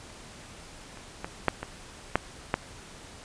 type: clicks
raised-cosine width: 0.5 ms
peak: -30 / -18 / -6 / -18 / -6 / -8 dBFS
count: 6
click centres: 0.973 / 1.245 / 1.483 / 1.63 / 2.156 / 2.541 s
effects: pink hiss -47 dBFS RMS until 3.24 s + resampled to 22050 Hz